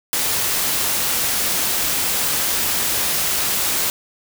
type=noise; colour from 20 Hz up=white; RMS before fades=-20 dBFS; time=0.13-3.9 s; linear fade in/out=0 ms; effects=none